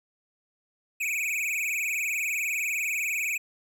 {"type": "tone with vibrato", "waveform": "square", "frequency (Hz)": 2400, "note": "D7", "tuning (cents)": 37, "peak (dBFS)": -27, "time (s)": [1, 3.38], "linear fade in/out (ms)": 10, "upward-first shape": "triangle", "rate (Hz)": 20, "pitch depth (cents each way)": 170, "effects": []}